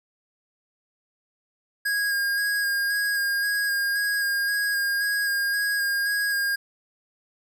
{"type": "tone with vibrato", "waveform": "square", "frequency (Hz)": 1634, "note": "G#6", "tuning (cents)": -29, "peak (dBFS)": -23, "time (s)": [1.85, 6.56], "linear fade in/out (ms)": 10, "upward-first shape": "square", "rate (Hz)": 1.9, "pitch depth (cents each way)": 15, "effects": []}